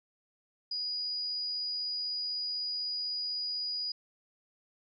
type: tone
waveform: sine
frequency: 4908 Hz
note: D#8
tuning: 25 cents flat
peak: -32 dBFS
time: 0.71-3.92 s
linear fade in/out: 5 ms
effects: none